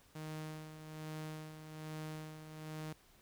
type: tone with tremolo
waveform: sawtooth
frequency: 155.56 Hz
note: D#3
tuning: in tune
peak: -38 dBFS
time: 0.15-2.93 s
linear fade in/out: 5 ms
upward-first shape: sine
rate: 1.2 Hz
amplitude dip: 60%
effects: pink hiss -66 dBFS RMS until 3.21 s